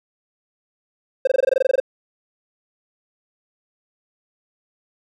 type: tone bursts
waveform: triangle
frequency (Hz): 526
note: C5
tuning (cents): +9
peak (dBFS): -10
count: 13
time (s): 1.25-1.801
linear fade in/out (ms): 5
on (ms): 23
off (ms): 21
effects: none